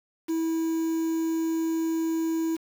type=tone with quantisation; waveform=triangle; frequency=325.7 Hz; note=E4; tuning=21 cents flat; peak=-22 dBFS; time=0.28-2.57 s; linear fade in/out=20 ms; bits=7; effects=none

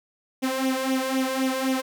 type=tone with flanger; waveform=sawtooth; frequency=262.8 Hz; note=C4; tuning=8 cents sharp; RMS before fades=-25 dBFS; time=0.42-1.82 s; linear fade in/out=20 ms; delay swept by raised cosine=0.32 to 2.02 ms; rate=3.9 Hz; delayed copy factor=+0.7; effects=none

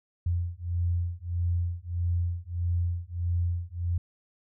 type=beating tone pair; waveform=sine; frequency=86.1 / 87.7 Hz; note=F2 / F2; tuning=-24 / +8 cents; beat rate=1.6 Hz; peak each=-29 dBFS; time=0.26-3.98 s; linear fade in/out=5 ms; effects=none

